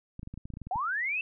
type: clicks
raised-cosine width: 5 ms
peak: -28 dBFS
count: 12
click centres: 0.194 / 0.231 / 0.274 / 0.34 / 0.376 / 0.455 / 0.503 / 0.538 / 0.571 / 0.617 / 0.67 / 0.758 s
type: linear sweep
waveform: sine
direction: up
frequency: 698.5 to 2700 Hz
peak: -28 dBFS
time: 0.71-1.21 s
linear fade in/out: 2 ms
effects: none